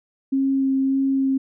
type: tone with vibrato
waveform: sine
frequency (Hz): 269.1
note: C4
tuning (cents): +49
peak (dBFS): -17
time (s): 0.32-1.38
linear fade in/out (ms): 10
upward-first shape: sine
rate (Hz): 1.7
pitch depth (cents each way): 10
effects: none